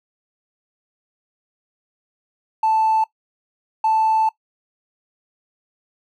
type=tone bursts at uneven times; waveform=triangle; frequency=880 Hz; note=A5; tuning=in tune; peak=-11 dBFS; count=2; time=2.63-3.04 / 3.84-4.29 s; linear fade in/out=5 ms; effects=noise-tail reverb RT60 0.1 s tail -21 dB re dry + tanh soft clip ceiling -11 dBFS